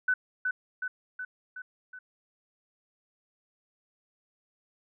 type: tone with echo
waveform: sine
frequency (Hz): 1500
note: F#6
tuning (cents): +23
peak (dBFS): -22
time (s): 0.08-0.14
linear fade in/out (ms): 5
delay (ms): 370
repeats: 5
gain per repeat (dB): -4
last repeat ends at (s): 1.99
effects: none